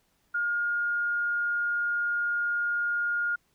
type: tone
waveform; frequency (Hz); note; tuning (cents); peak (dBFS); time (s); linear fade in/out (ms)
sine; 1421; F6; +30; -25; 0.34-3.36; 10
effects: pink hiss -70 dBFS RMS until 3.54 s